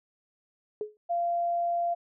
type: tone with exponential decay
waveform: sine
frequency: 423.4 Hz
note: G#4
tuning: 33 cents sharp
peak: -26 dBFS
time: 0.81-0.97 s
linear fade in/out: 1 ms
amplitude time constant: 33 ms
type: tone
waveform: sine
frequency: 690 Hz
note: F5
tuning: 21 cents flat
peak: -25 dBFS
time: 1.09-1.95 s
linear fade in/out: 20 ms
effects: none